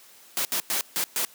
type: noise bursts at uneven times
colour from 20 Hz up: white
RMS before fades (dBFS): -26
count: 5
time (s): 0.37-0.45 / 0.52-0.6 / 0.7-0.81 / 0.96-1.04 / 1.16-1.25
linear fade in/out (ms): 0
effects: white hiss -52 dBFS RMS until 1.34 s + high-pass 200 Hz 12 dB/octave